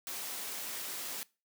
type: noise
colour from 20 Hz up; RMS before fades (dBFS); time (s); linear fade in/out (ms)
white; -40; 0.07-1.23; 0
effects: noise-tail reverb RT60 0.3 s tail -22 dB re dry + high-pass 200 Hz 12 dB/octave